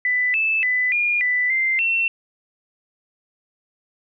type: tone with pitch steps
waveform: sine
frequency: 1992 / 2628 / 1999 / 2423 / 1987 / 2086 / 2704 Hz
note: B6 / E7 / B6 / D#7 / B6 / C7 / E7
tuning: +14 / -6 / +20 / -47 / +10 / -6 / +43 cents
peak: -17 dBFS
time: 0.05-2.08 s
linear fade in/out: 2 ms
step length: 290 ms
effects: none